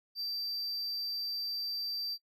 triangle tone, 4677 Hz, D8, 8 cents flat, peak -33 dBFS, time 0.15-2.18 s, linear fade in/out 50 ms, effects noise-tail reverb RT60 0.1 s tail -24 dB re dry

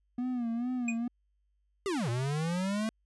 triangle tone with vibrato, 241.2 Hz, B3, 41 cents flat, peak -28 dBFS, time 0.18-1.08 s, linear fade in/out 5 ms, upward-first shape sine, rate 2.3 Hz, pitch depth 90 cents each way
square tone with exponential decay, 2477 Hz, D#7, 8 cents flat, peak -29 dBFS, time 0.88-0.98 s, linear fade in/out 5 ms, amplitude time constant 21 ms
square linear two-way sweep, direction down then up, 415.8 to 114.5 to 223.6 Hz, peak -30 dBFS, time 1.86-2.89 s, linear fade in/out 0 ms, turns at 2.09 s
effects added 50 Hz sine -70 dBFS peak until 3.05 s + resampled to 24000 Hz

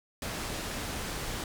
pink low-pass noise, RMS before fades -36 dBFS, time 0.22-1.44 s, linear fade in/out 2 ms, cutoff 11000 Hz, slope 12 dB/octave, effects none

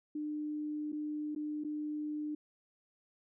sine tone with dropouts, 300.7 Hz, D4, 41 cents sharp, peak -35 dBFS, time 0.15-2.35 s, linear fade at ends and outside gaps 5 ms, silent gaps 0.92-0.927 / 1.35-1.36 / 1.638-1.646 s, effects none

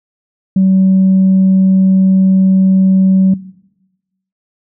sine tone, 189.8 Hz, F#3, 44 cents sharp, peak -5 dBFS, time 0.56-3.34 s, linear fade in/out 5 ms, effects noise-tail reverb RT60 1.0 s tail -19 dB re dry + tanh soft clip ceiling -3 dBFS

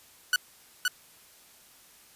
sawtooth tone with echo, 1480 Hz, F#6, in tune, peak -17 dBFS, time 0.33-0.36 s, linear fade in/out 2 ms, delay 520 ms, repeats 1, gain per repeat -3 dB, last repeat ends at 0.88 s, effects white hiss -56 dBFS RMS until 2.15 s + resampled to 32000 Hz

